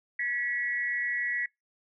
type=tone with amplitude modulation; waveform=sine; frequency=1938 Hz; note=B6; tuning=33 cents flat; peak=-24 dBFS; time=0.19-1.46 s; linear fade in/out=5 ms; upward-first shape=sine; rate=247 Hz; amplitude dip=85%; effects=noise-tail reverb RT60 0.2 s tail -26 dB re dry